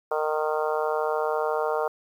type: harmonic tone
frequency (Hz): 154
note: D#3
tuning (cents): -17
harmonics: 3 / 4 / 5 / 6 / 7 / 8 / 9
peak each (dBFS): -27 / -29 / -31 / -33 / -34 / -35 / -36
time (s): 0.11-1.88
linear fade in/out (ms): 5
effects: 9-bit